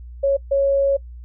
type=tone bursts at uneven times; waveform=sine; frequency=553 Hz; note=C#5; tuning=4 cents flat; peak=-14 dBFS; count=2; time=0.23-0.37 / 0.51-0.97 s; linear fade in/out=10 ms; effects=noise-tail reverb RT60 0.1 s tail -24 dB re dry + added 60 Hz sine -34 dBFS peak until 1.24 s